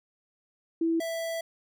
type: tone pair in turn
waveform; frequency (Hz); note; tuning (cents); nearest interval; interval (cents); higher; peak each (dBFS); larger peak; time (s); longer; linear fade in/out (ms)
sine / square; 329.6 / 660.5; E4 / E5; 0 / +3; octave; 1203; second; -23 / -31; first; 0.81-1 / 1-1.41; second; 5
effects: none